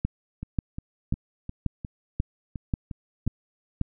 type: two click trains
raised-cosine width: 5 ms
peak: -21 / -12 dBFS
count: 9 / 8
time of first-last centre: 0.43-3.267 / 0.05-3.813 s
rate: 2.82 / 1.86 Hz
effects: none